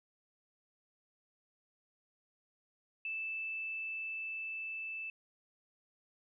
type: tone with level ramp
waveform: sine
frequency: 2637 Hz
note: E7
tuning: in tune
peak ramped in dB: -36 to -39 dBFS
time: 3.05-5.1 s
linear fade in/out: 2 ms
effects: none